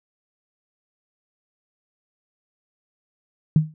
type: tone with exponential decay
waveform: sine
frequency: 155.56 Hz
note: D#3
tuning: in tune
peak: -9 dBFS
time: 3.56-3.74 s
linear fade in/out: 2 ms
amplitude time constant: 38 ms
effects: none

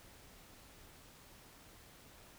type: silence
effects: pink hiss -59 dBFS RMS until 2.38 s

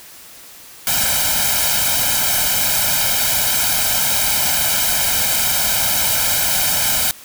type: noise with comb filter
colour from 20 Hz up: white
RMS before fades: -17 dBFS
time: 0.87-7.11 s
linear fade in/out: 0 ms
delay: 1.3 ms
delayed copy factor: +0.95
effects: white hiss -40 dBFS RMS until 7.24 s

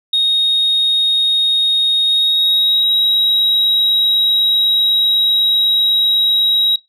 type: tone with pitch glide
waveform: sine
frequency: 3729 to 3832 Hz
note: A#7 to A#7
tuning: 0 to +47 cents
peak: -9 dBFS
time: 0.13-6.76 s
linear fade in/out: 5 ms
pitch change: +47 cents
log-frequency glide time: 2.05-2.94 s
effects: noise-tail reverb RT60 0.2 s tail -21 dB re dry + tanh soft clip ceiling -8 dBFS

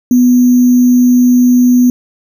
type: tone with sample-and-hold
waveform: sine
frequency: 247.6 Hz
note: B3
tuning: 5 cents sharp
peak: -4 dBFS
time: 0.11-1.9 s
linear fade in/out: 2 ms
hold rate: 6300 Hz
effects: none

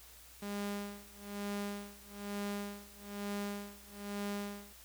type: tone with tremolo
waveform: sawtooth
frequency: 203.1 Hz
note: G#3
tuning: 38 cents flat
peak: -32 dBFS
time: 0.42-4.73 s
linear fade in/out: 5 ms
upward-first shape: sine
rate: 1.1 Hz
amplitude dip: 95%
effects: added 60 Hz sine -61 dBFS peak until 4.84 s + white hiss -57 dBFS RMS until 4.84 s

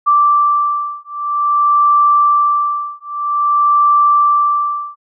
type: beating tone pair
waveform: sine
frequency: 1171 / 1171.51 Hz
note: D6 / D6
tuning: -5 / -5 cents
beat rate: 0.51 Hz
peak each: -13 dBFS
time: 0.06-4.96 s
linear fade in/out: 20 ms
effects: none

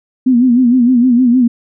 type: tone with vibrato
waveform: sine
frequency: 246.9 Hz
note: B3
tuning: in tune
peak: -6 dBFS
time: 0.26-1.48 s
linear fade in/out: 10 ms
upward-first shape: sine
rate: 6.5 Hz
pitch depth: 94 cents each way
effects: none

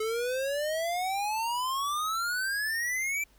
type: exponential sweep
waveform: square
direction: up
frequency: 429.5 to 2349 Hz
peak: -29 dBFS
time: 0-3.24 s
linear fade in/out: 5 ms
effects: added 50 Hz sine -61 dBFS peak until 3.38 s + pink hiss -64 dBFS RMS until 3.38 s

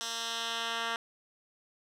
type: tone with band-pass filter sweep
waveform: 10% pulse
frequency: 230 Hz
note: A#3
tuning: 23 cents flat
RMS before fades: -35 dBFS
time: 0.01-0.96 s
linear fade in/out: 0 ms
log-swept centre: 5200 to 2200 Hz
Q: 1.3
effects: none

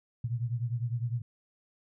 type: beating tone pair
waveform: sine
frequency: 116.4 / 126.3 Hz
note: A#2 / B2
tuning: -2 / +39 cents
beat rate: 9.9 Hz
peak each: -31 / -34 dBFS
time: 0.24-1.22 s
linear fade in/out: 5 ms
effects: none

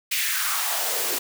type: noise with high-pass filter sweep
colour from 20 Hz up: white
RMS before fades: -25 dBFS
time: 0.11-1.19 s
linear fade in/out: 10 ms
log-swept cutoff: 2500 to 330 Hz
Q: 2.9
effects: none

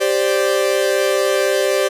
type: chord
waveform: 45% pulse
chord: G suspended fourth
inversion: none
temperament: equal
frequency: 392 / 523.3 / 587.3 Hz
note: G4 / C5 / D5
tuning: 0 / 0 / 0 cents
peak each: -19 dBFS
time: 0-1.89 s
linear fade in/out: 20 ms
effects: resampled to 32000 Hz

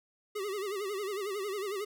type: tone with vibrato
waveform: square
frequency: 400 Hz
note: G4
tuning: 35 cents sharp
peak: -34 dBFS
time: 0.35-1.85 s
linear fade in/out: 10 ms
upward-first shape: sine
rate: 11 Hz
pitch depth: 110 cents each way
effects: none

